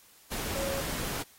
sine tone in noise, 548 Hz, C#5, 20 cents flat, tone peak -33 dBFS, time 0.55-0.81 s, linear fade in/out 10 ms, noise pink, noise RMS -35 dBFS, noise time 0.31-1.23 s, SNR -1 dB, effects white hiss -58 dBFS RMS until 1.38 s + AAC 48 kbps

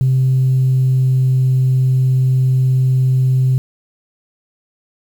sine tone with pitch glide, 130.81 to 129.76 Hz, C3 to C3, 0 to -14 cents, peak -9 dBFS, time 0.01-3.58 s, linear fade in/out 0 ms, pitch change -14 cents, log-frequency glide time 0.11-1.44 s, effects tanh soft clip ceiling -7 dBFS + 7-bit

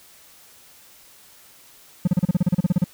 triangle tone bursts, 178.3 Hz, F3, 36 cents sharp, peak -12 dBFS, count 14, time 2.05-2.842 s, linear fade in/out 5 ms, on 25 ms, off 34 ms, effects white hiss -50 dBFS RMS until 2.93 s

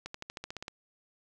accelerating click train, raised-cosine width 0.2 ms, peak -22 dBFS, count 10, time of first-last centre 0.06-0.681 s, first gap 84 ms, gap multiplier 0.95, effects none

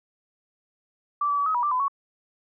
sine tone with pitch steps, 1165 / 1151 / 1143 / 1271 / 969 / 1176 / 1010 / 1114 Hz, D6 / D6 / D6 / D#6 / B5 / D6 / B5 / C#6, -14 / -35 / -47 / +36 / -33 / +2 / +39 / +8 cents, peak -21 dBFS, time 1.21-1.882 s, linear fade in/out 5 ms, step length 84 ms, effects none

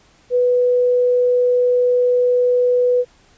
sine tone, 493.9 Hz, B4, in tune, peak -12 dBFS, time 0.3-3.05 s, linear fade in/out 50 ms, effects pink hiss -53 dBFS RMS until 3.37 s + resampled to 16000 Hz

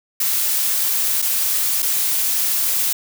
blue noise with dropouts, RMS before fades -19 dBFS, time 0.2-2.93 s, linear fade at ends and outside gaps 5 ms, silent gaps 1.219-1.223 / 1.822-1.826 s, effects none

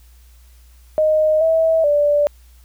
sine tone with pitch steps, 620 / 648 / 585 Hz, D#5 / E5 / D5, -6 / -30 / -7 cents, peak -12 dBFS, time 0.98-2.27 s, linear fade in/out 0 ms, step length 430 ms, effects added 60 Hz sine -44 dBFS peak until 2.64 s + white hiss -56 dBFS RMS until 2.64 s

